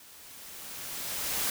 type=noise with level ramp; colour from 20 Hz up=white; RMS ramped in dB=-53 to -29 dBFS; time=0-1.5 s; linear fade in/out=2 ms; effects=none